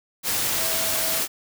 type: tone in noise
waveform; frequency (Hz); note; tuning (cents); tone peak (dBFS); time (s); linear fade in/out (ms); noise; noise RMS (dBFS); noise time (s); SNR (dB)
sine; 651; E5; -22; -33; 0.55-1.23; 50; white; -24; 0.23-1.28; -12
effects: none